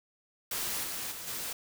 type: noise with level steps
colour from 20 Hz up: white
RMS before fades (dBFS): -34 / -37 / -42 / -37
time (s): 0.51-1.53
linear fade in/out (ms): 5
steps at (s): 0.83 / 1.11 / 1.27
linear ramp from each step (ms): 10
effects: none